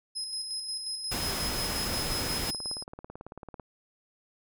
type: tone with tremolo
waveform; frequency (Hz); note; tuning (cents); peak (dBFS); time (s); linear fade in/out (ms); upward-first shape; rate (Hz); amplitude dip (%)
35% pulse; 5110; D#8; +45; -29; 0.15-2.84; 20; square; 5.6; 40
type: noise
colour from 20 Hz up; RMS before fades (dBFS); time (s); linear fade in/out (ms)
pink; -33; 1.11-2.51; 10
type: click train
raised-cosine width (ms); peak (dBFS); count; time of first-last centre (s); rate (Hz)
1; -28; 31; 1.94-3.597; 18.1
effects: none